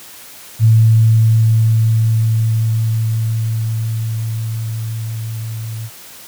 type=tone with level ramp; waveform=sine; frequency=111.8 Hz; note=A2; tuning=28 cents sharp; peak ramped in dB=-5 to -22 dBFS; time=0.59-5.9 s; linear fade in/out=50 ms; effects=white hiss -37 dBFS RMS until 6.27 s + high-pass 60 Hz 12 dB/octave